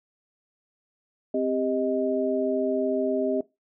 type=tone cluster; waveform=sine; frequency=261.3 / 397.4 / 625 Hz; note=C4 / G4 / D#5; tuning=-2 / +24 / +8 cents; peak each=-27 dBFS; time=1.34-3.41 s; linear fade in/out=5 ms; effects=noise-tail reverb RT60 0.2 s tail -19 dB re dry